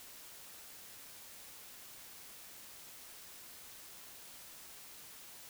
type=silence; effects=white hiss -53 dBFS RMS until 5.49 s